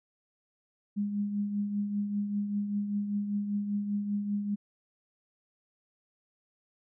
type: tone with tremolo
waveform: sine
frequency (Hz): 204.5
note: G#3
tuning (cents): -26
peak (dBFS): -26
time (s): 0.96-4.56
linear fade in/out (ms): 20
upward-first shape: triangle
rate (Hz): 5.1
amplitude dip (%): 55
effects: none